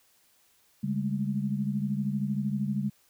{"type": "tone cluster", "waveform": "sine", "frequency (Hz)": [140.9, 201.4, 214.2], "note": ["C#3", "G3", "A3"], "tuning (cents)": [29, 47, -46], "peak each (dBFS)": [-32, -29, -34], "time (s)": [0.83, 2.9], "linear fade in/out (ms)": 10, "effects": ["white hiss -65 dBFS RMS until 3.09 s"]}